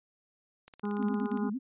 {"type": "click train", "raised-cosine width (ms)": 0.2, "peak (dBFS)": -32, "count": 13, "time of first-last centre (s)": [0.68, 1.374], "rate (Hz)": 17.3}
{"type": "harmonic tone", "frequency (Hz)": 205.7, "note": "G#3", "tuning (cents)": -16, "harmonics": [1, 2, 4, 5, 6, 7], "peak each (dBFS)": [-31, -37, -43, -45, -47, -48], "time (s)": [0.83, 1.5], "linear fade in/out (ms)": 10}
{"type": "tone with vibrato", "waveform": "sine", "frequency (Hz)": 233.1, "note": "A#3", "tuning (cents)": 0, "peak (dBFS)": -31, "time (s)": [0.98, 1.59], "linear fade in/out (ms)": 20, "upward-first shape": "sine", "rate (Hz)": 8.9, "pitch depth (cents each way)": 230}
{"effects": ["resampled to 8000 Hz"]}